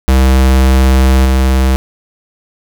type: tone with level steps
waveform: square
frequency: 65.5 Hz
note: C2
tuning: 2 cents sharp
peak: -6 / -8 dBFS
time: 0.08-1.76 s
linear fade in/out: 0 ms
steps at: 1.25 s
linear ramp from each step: 5 ms
effects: none